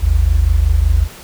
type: tone pair together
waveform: sine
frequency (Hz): 52.69 / 78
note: G#1 / D#2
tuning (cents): +26 / +5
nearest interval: perfect fifth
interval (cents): 679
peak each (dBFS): -12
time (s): 0-1.08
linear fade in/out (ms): 50
effects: pink hiss -36 dBFS RMS until 1.23 s